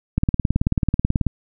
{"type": "click train", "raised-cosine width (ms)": 5, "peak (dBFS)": -5, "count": 21, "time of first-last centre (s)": [0.18, 1.267], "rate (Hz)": 18.4, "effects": []}